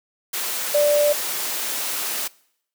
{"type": "tone in noise", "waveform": "sine", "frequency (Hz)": 587.3, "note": "D5", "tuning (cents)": 0, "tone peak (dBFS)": -14, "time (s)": [0.74, 1.13], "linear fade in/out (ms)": 10, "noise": "white", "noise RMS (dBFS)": -26, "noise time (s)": [0.33, 2.28], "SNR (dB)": 9, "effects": ["noise-tail reverb RT60 0.7 s tail -23 dB re dry", "high-pass 300 Hz 12 dB/octave"]}